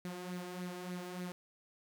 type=tone with flanger; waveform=sawtooth; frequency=179.7 Hz; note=F3; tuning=50 cents sharp; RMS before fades=-43 dBFS; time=0.05-1.32 s; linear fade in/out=0 ms; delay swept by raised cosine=0.46 to 3.16 ms; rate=3.4 Hz; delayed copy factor=+0.55; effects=none